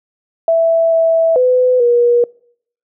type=tone with pitch steps; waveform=sine; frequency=660 / 656 / 504 / 479.2 Hz; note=E5 / E5 / B4 / A#4; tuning=+2 / -9 / +35 / +48 cents; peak=-8 dBFS; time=0.48-2.24 s; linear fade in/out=2 ms; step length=440 ms; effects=noise-tail reverb RT60 0.6 s tail -25 dB re dry

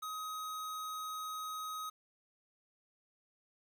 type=tone; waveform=square; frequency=1262 Hz; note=D#6; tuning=24 cents sharp; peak=-40 dBFS; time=0.02-1.9 s; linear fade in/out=10 ms; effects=11-bit

